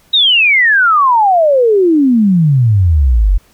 sine exponential sweep, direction down, 3854 to 43.1 Hz, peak -6 dBFS, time 0.13-3.38 s, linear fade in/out 10 ms, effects pink hiss -50 dBFS RMS until 3.53 s

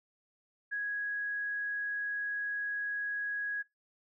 sine tone, 1661.2 Hz, G#6, in tune, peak -32 dBFS, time 0.71-3.63 s, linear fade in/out 20 ms, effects noise-tail reverb RT60 0.2 s tail -20 dB re dry

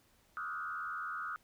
sine tone with frequency modulation, 1339 Hz, E6, 27 cents sharp, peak -37 dBFS, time 0.37-1.36 s, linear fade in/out 0 ms, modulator 79.7 Hz, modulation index 1.9, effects pink hiss -69 dBFS RMS until 1.43 s

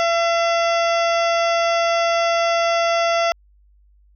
harmonic tone, 676 Hz, E5, 43 cents sharp, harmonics 1 / 2 / 3 / 4 / 5 / 7 / 8 / 9, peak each -17 / -23 / -27 / -29 / -31 / -34 / -35 / -36 dBFS, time 0-3.32 s, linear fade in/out 0 ms, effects added 50 Hz sine -51 dBFS peak until 4.15 s

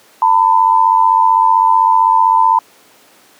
sine tone pair together, 903 / 998.7 Hz, A5 / B5, +45 / +19 cents, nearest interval major second, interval 174 cents, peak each -10 dBFS, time 0.22-2.59 s, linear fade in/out 2 ms, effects pink hiss -46 dBFS RMS until 3.39 s + high-pass 300 Hz 12 dB/octave

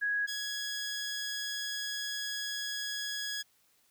sine / 15% pulse tone pair in turn, 1661.2 / 1670.1 Hz, G#6 / G#6, 0 / +9 cents, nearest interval unison, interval 9 cents, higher second, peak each -28 dBFS, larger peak neither, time 0.01-0.27 / 0.27-3.43 s, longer second, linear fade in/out 20 ms, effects white hiss -69 dBFS RMS until 3.9 s

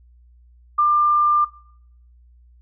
sine tone, 1194 Hz, D6, 28 cents sharp, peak -13 dBFS, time 0.78-1.45 s, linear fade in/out 10 ms, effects noise-tail reverb RT60 0.7 s tail -22 dB re dry + added 60 Hz sine -48 dBFS peak until 2.61 s

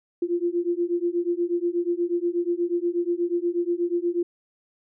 sine beating tone pair, 343.1 / 351.4 Hz, F4 / F4, -31 / +11 cents, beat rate 8.3 Hz, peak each -25 / -25 dBFS, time 0.22-4.23 s, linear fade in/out 5 ms, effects none

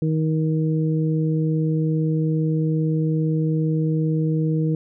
harmonic tone, 157.6 Hz, D#3, 23 cents sharp, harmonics 1 / 2 / 3, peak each -19 / -25 / -29 dBFS, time 0.02-4.75 s, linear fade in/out 2 ms, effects none

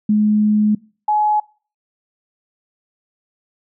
sine tone pair in turn, 211.4 / 845.6 Hz, G#3 / G#5, +31 / +31 cents, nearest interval 2 octaves, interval 2400 cents, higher second, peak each -11 / -13 dBFS, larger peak first, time 0.09-0.75 / 1.08-1.4 s, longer first, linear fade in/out 5 ms, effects noise-tail reverb RT60 0.4 s tail -24 dB re dry

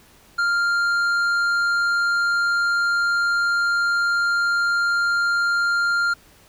triangle tone with tanh clipping, 1396.9 Hz, F6, in tune, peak -19 dBFS, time 0.38-6.14 s, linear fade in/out 10 ms, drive 12 dB, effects pink hiss -52 dBFS RMS until 6.48 s

